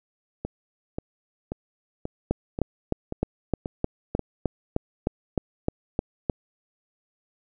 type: two click trains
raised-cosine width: 2 ms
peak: -16 / -9 dBFS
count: 8 / 14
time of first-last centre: 0.45-4.193 / 2.31-6.298 s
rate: 1.87 / 3.26 Hz
effects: none